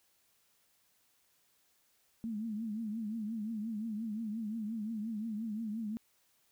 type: tone with vibrato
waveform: sine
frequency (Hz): 218.6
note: A3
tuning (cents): -11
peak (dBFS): -35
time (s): 2.24-5.97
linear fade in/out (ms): 0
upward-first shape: triangle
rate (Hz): 5.7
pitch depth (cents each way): 120
effects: white hiss -72 dBFS RMS until 6.51 s